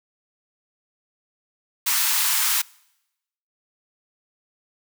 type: high-pass noise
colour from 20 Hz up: white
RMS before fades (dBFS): -21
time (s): 1.86-2.62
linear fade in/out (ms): 10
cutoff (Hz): 850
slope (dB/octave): 96
effects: noise-tail reverb RT60 0.9 s tail -25 dB re dry